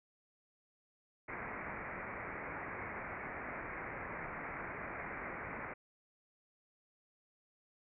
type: low-pass noise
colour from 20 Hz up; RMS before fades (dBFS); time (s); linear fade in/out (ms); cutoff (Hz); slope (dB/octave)
white; -44; 1.28-5.74; 10; 2300; 96
effects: none